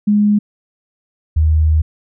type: tone pair in turn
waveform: sine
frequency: 207.7 / 78.14 Hz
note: G#3 / D#2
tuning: 0 / +8 cents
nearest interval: octave + perfect fourth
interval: 1692 cents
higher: first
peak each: -9 dBFS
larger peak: neither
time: 0.07-0.39 / 1.36-1.82 s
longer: second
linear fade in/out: 10 ms
effects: none